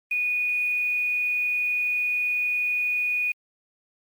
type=tone with quantisation; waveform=sine; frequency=2467 Hz; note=D#7; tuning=15 cents flat; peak=-22 dBFS; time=0.11-3.32 s; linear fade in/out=5 ms; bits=8; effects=Opus 32 kbps